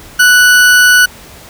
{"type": "tone", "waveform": "40% pulse", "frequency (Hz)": 1480, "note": "F#6", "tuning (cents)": 0, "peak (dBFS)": -3, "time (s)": [0.19, 1.06], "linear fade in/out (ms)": 10, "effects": ["pink hiss -35 dBFS RMS until 1.49 s"]}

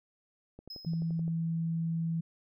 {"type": "click train", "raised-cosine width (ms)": 2, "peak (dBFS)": -34, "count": 9, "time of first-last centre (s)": [0.59, 1.28], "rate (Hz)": 11.6}
{"type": "tone with exponential decay", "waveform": "triangle", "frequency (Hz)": 5120, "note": "D#8", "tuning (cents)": 49, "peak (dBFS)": -38, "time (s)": [0.7, 1.21], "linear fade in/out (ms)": 5, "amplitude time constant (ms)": 110}
{"type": "tone", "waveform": "sine", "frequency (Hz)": 164.81, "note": "E3", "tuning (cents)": 0, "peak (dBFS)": -29, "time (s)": [0.86, 2.21], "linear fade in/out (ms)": 10}
{"effects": []}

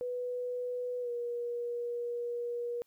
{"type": "tone with pitch glide", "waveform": "sine", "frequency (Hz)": [493.9, 478.2], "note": ["B4", "A#4"], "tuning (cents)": [0, 44], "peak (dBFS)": -33, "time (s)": [0.01, 2.82], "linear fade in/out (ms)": 0, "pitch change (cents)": -56, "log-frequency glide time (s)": [1.01, 1.1], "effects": ["white hiss -74 dBFS RMS until 2.86 s"]}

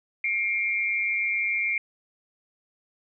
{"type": "tone pair together", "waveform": "sine", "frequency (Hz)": [2142, 2349], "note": ["C7", "D7"], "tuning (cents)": [40, 0], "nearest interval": "major second", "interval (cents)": 160, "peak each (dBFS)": -26, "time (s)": [0.24, 1.78], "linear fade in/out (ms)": 2, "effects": []}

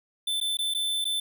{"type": "tone with dropouts", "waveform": "square", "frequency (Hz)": 3531, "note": "A7", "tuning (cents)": 5, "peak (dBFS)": -26, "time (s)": [0.27, 1.2], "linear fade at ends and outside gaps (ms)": 5, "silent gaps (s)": [[0.402, 0.411], [0.571, 0.588], [0.739, 0.747], [1.044, 1.052]], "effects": []}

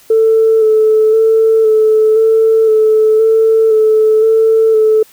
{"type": "tone with vibrato", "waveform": "sine", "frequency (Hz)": 440, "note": "A4", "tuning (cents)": 0, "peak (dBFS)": -5, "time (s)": [0.1, 5.03], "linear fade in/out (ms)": 5, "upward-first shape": "square", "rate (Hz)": 0.97, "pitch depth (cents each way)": 19, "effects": ["tanh soft clip ceiling -1 dBFS", "white hiss -44 dBFS RMS until 5.12 s"]}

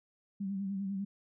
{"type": "tone with vibrato", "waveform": "sine", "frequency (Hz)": 195.8, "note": "G3", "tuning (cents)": -2, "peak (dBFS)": -33, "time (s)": [0.4, 1.05], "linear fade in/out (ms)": 10, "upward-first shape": "sine", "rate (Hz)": 10, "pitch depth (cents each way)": 50, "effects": []}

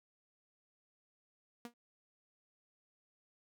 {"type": "tone with exponential decay", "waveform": "sawtooth", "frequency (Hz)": 238, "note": "A#3", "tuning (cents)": 36, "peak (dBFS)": -37, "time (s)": [1.65, 1.74], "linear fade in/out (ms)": 2, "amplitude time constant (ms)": 18, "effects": []}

